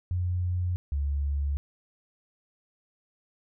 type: tone pair in turn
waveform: sine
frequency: 89.5 / 71.04 Hz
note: F2 / C#2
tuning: +43 / +43 cents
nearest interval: major third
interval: 400 cents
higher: first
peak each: -25 dBFS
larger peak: neither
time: 0.11-0.76 / 0.92-1.57 s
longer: neither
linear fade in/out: 0 ms
effects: none